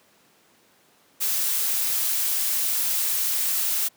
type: noise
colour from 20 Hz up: blue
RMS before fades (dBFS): -24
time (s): 1.2-3.89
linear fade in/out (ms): 20
effects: pink hiss -59 dBFS RMS until 3.96 s + high-pass 200 Hz 12 dB/octave